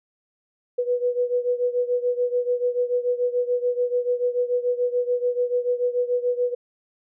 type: beating tone pair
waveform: sine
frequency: 489 / 495.9 Hz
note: B4 / B4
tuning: -17 / +7 cents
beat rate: 6.9 Hz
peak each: -22 / -25 dBFS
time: 0.78-6.55 s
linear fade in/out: 10 ms
effects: none